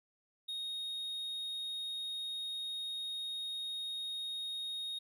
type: tone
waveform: triangle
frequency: 3729 Hz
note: A#7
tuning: in tune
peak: -36 dBFS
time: 0.48-4.99 s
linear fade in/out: 10 ms
effects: none